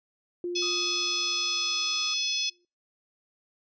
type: tone with exponential decay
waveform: sine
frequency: 351.7 Hz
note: F4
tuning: 12 cents sharp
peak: -28 dBFS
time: 0.44-2.65 s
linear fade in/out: 2 ms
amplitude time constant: 480 ms
type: harmonic tone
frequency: 856 Hz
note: A5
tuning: 48 cents flat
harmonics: 3 / 4 / 5 / 6 / 7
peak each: -34 / -31 / -36 / -31 / -34 dBFS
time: 0.55-2.5 s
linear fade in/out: 10 ms
type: tone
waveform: sawtooth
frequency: 1249 Hz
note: D#6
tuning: 6 cents sharp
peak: -34 dBFS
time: 0.62-2.14 s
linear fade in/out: 5 ms
effects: noise-tail reverb RT60 0.3 s tail -26 dB re dry + resampled to 16000 Hz